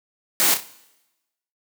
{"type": "noise with echo", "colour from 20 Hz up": "white", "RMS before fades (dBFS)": -18, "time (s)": [0.4, 0.54], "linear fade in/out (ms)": 0, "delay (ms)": 31, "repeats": 4, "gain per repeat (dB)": -8, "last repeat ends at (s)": 0.664, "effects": ["noise-tail reverb RT60 1.0 s tail -20 dB re dry", "high-pass 200 Hz 12 dB/octave"]}